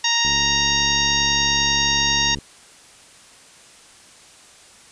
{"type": "harmonic tone", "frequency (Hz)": 932.3, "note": "A#5", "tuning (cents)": 0, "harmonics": [1, 2, 3, 4, 5, 6, 7], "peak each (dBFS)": [-26, -24, -24, -22, -28, -23, -28], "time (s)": [0.04, 2.35], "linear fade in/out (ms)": 5}
{"type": "click train", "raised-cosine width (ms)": 3, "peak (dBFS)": -20, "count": 151, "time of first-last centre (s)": [0.25, 2.387], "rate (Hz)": 70.2}
{"effects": ["white hiss -47 dBFS RMS until 4.91 s", "resampled to 22050 Hz"]}